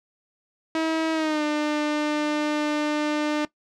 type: tone with pitch glide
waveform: sawtooth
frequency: 321.3 to 299.8 Hz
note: E4 to D4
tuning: -44 to +36 cents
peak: -18 dBFS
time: 0.75-3.45 s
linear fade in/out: 2 ms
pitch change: -120 cents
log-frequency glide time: 1.13-1.43 s
effects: noise-tail reverb RT60 0.1 s tail -18 dB re dry + low-pass 5000 Hz 12 dB/octave